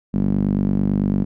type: tone with band-pass filter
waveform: sawtooth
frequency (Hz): 49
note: G1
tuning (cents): 0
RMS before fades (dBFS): -19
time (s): 0.13-1.25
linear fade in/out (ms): 20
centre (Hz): 210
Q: 3.5
effects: none